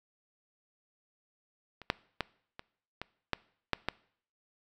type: clicks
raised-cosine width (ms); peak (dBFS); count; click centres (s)
0.3; -30 / -10 / -14 / -26 / -21 / -13 / -11 / -13; 8; 1.817 / 1.901 / 2.207 / 2.594 / 3.016 / 3.333 / 3.733 / 3.886
effects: noise-tail reverb RT60 0.6 s tail -22 dB re dry